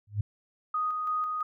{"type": "tone with exponential growth", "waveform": "sine", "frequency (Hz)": 103.6, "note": "G#2", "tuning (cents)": -4, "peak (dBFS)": -21, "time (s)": [0.07, 0.21], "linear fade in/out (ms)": 5, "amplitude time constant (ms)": 29}
{"type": "tone with tremolo", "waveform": "sine", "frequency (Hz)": 1244.5, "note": "D#6", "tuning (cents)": 0, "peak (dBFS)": -26, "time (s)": [0.74, 1.43], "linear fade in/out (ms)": 5, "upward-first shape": "square", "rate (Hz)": 3, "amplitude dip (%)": 30}
{"effects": []}